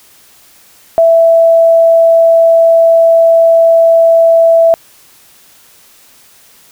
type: tone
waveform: sine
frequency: 662 Hz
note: E5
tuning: 7 cents sharp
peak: -3 dBFS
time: 0.98-4.74 s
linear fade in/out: 0 ms
effects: white hiss -43 dBFS RMS until 6.71 s